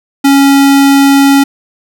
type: tone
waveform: square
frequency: 277.2 Hz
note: C#4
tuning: in tune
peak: -4 dBFS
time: 0.24-1.44 s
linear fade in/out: 10 ms
effects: none